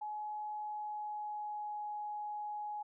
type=tone with pitch glide; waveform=sine; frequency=845 to 837.7 Hz; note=G#5 to G#5; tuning=+30 to +15 cents; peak=-38 dBFS; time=0.01-2.83 s; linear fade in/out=10 ms; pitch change=-15 cents; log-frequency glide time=0.53-1.84 s; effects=none